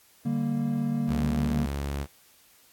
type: chord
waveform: triangle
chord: G minor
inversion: second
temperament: equal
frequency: 146.83 / 196 / 233.1 Hz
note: D3 / G3 / Bb3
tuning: 0 / 0 / 0 cents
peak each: -28 / -31 / -25 dBFS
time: 0.25-1.66 s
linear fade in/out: 10 ms
type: tone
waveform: sawtooth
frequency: 70.4 Hz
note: C#2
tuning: 27 cents sharp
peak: -25 dBFS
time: 1.07-2.07 s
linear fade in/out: 50 ms
effects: white hiss -59 dBFS RMS until 2.72 s + AAC 64 kbps